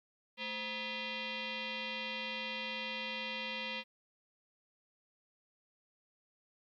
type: tone with frequency modulation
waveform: sine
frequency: 219.4 Hz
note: A3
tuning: 5 cents flat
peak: -37 dBFS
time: 0.37-3.84 s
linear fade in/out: 50 ms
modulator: 741 Hz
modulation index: 4.8
effects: 13-bit